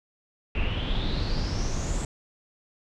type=noise with low-pass filter sweep; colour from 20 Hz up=brown; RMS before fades=-27 dBFS; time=0.55-2.05 s; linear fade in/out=2 ms; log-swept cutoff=2600 to 7800 Hz; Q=8.1; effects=none